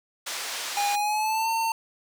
white band-pass noise, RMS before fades -33 dBFS, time 0.26-0.96 s, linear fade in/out 10 ms, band 590 to 6700 Hz, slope 12 dB/octave
square tone with pitch glide, 815 to 904.3 Hz, G#5 to A5, -33 to +47 cents, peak -24 dBFS, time 0.77-1.72 s, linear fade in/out 2 ms, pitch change +180 cents, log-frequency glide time 0.91-1.5 s
effects none

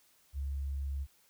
sine tone, 69.2 Hz, C#2, 2 cents flat, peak -33 dBFS, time 0.33-1.07 s, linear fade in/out 50 ms, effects white hiss -67 dBFS RMS until 1.29 s

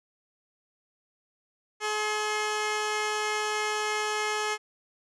10% pulse tone pair together, 425 / 1064.1 Hz, G#4 / C6, +40 / +29 cents, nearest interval octave + major third, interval 1589 cents, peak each -19 / -29 dBFS, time 1.8-4.58 s, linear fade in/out 50 ms, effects resampled to 22050 Hz

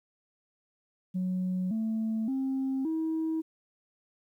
sine tone with pitch steps, 184 / 221.4 / 266.3 / 320.4 Hz, F#3 / A3 / C4 / E4, -9 / +11 / +31 / -49 cents, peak -26 dBFS, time 1.14-3.42 s, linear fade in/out 20 ms, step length 570 ms, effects tanh soft clip ceiling -25 dBFS + 11-bit

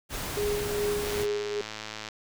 pink noise, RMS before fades -34 dBFS, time 0.09-1.27 s, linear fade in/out 50 ms
sine tone with tremolo, 413.3 Hz, G#4, 8 cents flat, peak -25 dBFS, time 0.37-1.61 s, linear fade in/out 0 ms, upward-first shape sine, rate 2.5 Hz, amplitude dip 50%
click train, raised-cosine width 0.2 ms, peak -19 dBFS, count 113, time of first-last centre 1.05-2.087 s, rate 108 Hz
effects none

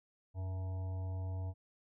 harmonic tone with a mistuned harmonic, 94.5 Hz, F#2, 37 cents sharp, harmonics 1 / 3 / 5 / 7 / 9 / 10, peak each -36 / -55 / -58 / -54 / -59 / -63 dBFS, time 0.34-1.54 s, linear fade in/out 50 ms, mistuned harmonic 1, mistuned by -56 cents, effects none

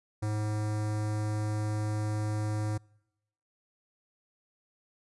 square tone with notch filter, 106.4 Hz, G#2, 42 cents sharp, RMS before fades -31 dBFS, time 0.22-2.78 s, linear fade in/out 10 ms, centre 3000 Hz, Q 0.85, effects noise-tail reverb RT60 0.9 s tail -26 dB re dry + resampled to 24000 Hz

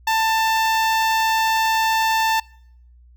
sawtooth tone with notch filter, 889 Hz, A5, 18 cents sharp, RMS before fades -19 dBFS, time 0.07-2.4 s, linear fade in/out 5 ms, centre 9900 Hz, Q 1.1, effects noise-tail reverb RT60 0.7 s tail -25 dB re dry + added 60 Hz sine -46 dBFS peak until 3.16 s

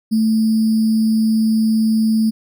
sine tone with sample-and-hold, 220.6 Hz, A3, 5 cents sharp, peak -12 dBFS, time 0.11-2.31 s, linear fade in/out 20 ms, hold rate 4900 Hz, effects none

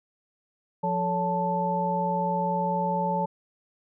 sine tone cluster, 176.2 / 437.7 / 562 / 880 Hz, F3 / A4 / C#5 / A5, +16 / -9 / +24 / 0 cents, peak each -29 / -35 / -31 / -26 dBFS, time 0.83-3.26 s, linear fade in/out 10 ms, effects none

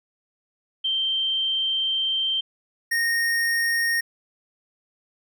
sine / square tone pair in turn, 3136 / 1852.9 Hz, G7 / A#6, 0 / -11 cents, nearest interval major sixth, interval 911 cents, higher first, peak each -21 / -21 dBFS, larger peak neither, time 0.84-2.41 / 2.91-4.01 s, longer first, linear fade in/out 10 ms, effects none

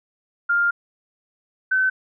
sine tone pair in turn, 1402 / 1524.6 Hz, F6 / G6, +6 / -49 cents, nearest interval minor second, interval 145 cents, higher second, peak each -16 dBFS, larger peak neither, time 0.49-0.71 / 1.71-1.9 s, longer first, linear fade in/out 10 ms, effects none

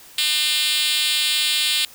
5% pulse tone with high-pass filter, 301.7 Hz, D4, 47 cents sharp, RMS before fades -20 dBFS, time 0.18-1.85 s, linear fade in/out 2 ms, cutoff 3600 Hz, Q 1.9, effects white hiss -45 dBFS RMS until 1.94 s

